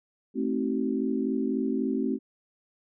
sine chord, A diminished seventh, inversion none, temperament just, 220 / 264 / 316.8 / 380.2 Hz, A3 / C4 / Eb4 / Gb4, 0 / +16 / +31 / +47 cents, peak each -30 / -28 / -34 / -32 dBFS, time 0.34-2.19 s, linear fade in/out 50 ms, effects none

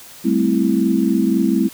sine chord, A minor seventh, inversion third, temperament equal, 196 / 220 / 261.6 / 329.6 Hz, G3 / A3 / C4 / E4, 0 / 0 / 0 / 0 cents, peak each -19 dBFS, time 0.24-1.69 s, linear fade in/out 20 ms, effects white hiss -40 dBFS RMS until 1.73 s

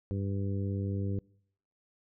harmonic tone, 98.6 Hz, G2, 11 cents sharp, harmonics 1 / 2 / 3 / 4 / 5, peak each -31 / -37 / -41 / -43 / -45 dBFS, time 0.11-1.19 s, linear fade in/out 0 ms, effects noise-tail reverb RT60 0.7 s tail -26 dB re dry

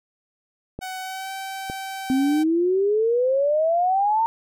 clicks, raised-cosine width 2 ms, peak -18 dBFS, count 2, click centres 0.79 / 1.699 s
sawtooth tone with pitch glide, 749 to 771.8 Hz, F#5 to G5, +21 to -27 cents, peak -26 dBFS, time 0.81-2.44 s, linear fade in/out 20 ms, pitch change +52 cents, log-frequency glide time 0.99-1.32 s
sine exponential sweep, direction up, 257.7 to 922 Hz, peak -17 dBFS, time 2.1-4.26 s, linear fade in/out 0 ms
effects none

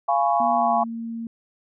sine chord, C# dominant seventh, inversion first, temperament just, 693 / 831.5 / 997.9 / 1108.7 Hz, E#5 / G#5 / B5 / C#6, -14 / +2 / +18 / 0 cents, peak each -21 / -22 / -27 / -25 dBFS, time 0.08-0.84 s, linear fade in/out 10 ms
sine tone with pitch glide, 240.8 to 229.4 Hz, B3 to A#3, -44 to -28 cents, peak -28 dBFS, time 0.4-1.27 s, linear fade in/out 2 ms, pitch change -84 cents, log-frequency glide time 0.56-0.78 s
effects none

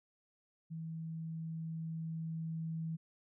sine tone with level ramp, 162.1 Hz, E3, 29 cents flat, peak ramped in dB -40 to -36 dBFS, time 0.7-2.97 s, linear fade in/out 20 ms, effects none

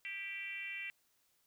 sine tone with frequency modulation, 2342 Hz, D7, 5 cents flat, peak -40 dBFS, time 0.05-0.9 s, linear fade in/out 0 ms, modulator 375 Hz, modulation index 1.2, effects white hiss -75 dBFS RMS until 1.46 s

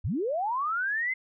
sine linear sweep, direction up, 60.8 to 2093 Hz, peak -26 dBFS, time 0.04-1.14 s, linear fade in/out 10 ms, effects none

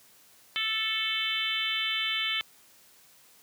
harmonic tone, 440 Hz, A4, in tune, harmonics 3 / 4 / 5 / 6 / 7 / 8 / 9, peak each -39 / -38 / -33 / -37 / -31 / -33 / -43 dBFS, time 0.56-2.41 s, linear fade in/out 0 ms, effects white hiss -58 dBFS RMS until 3.42 s + high-pass 80 Hz 12 dB/octave

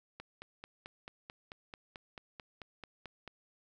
click train, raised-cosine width 0.3 ms, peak -29 dBFS, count 15, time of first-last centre 0.2-3.277 s, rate 4.55 Hz, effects none

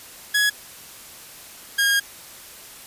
sawtooth tone pair in turn, 1677 / 1626.4 Hz, G#6 / G#6, +16 / -37 cents, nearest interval minor second, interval 53 cents, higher first, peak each -13 / -13 dBFS, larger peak neither, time 0.34-0.5 / 1.78-2 s, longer second, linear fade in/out 10 ms, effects white hiss -42 dBFS RMS until 2.86 s + resampled to 32000 Hz

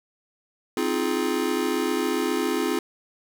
square chord, F minor seventh, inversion second, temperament just, 261.9 / 314.3 / 349.2 / 419.1 Hz, C4 / Eb4 / F4 / Ab4, +2 / +18 / 0 / +16 cents, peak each -29 / -30 / -28 / -29 dBFS, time 0.77-2.79 s, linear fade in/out 2 ms, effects none

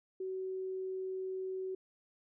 sine tone, 376.6 Hz, F#4, 31 cents sharp, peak -36 dBFS, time 0.2-1.75 s, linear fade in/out 5 ms, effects none

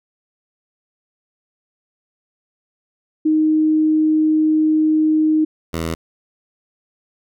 sine / 10% pulse tone pair in turn, 311.1 / 82.14 Hz, D#4 / E2, 0 / -6 cents, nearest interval octave + major seventh, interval 2306 cents, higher first, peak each -12 / -13 dBFS, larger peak first, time 3.25-5.45 / 5.73-5.95 s, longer first, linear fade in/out 10 ms, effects none

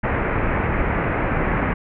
pink low-pass noise, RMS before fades -21 dBFS, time 0.03-1.74 s, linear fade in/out 10 ms, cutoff 2300 Hz, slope 48 dB/octave, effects none

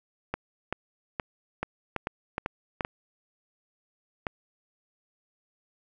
clicks, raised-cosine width 0.5 ms, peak -14 dBFS, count 11, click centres 0.34 / 0.726 / 1.198 / 1.63 / 1.963 / 2.071 / 2.381 / 2.461 / 2.808 / 2.849 / 4.268 s, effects none

